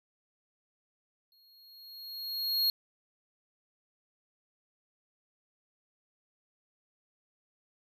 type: tone with exponential growth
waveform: square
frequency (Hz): 4285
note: C8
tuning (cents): +40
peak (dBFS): -24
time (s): 1.32-2.7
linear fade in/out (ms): 1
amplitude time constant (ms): 300
effects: none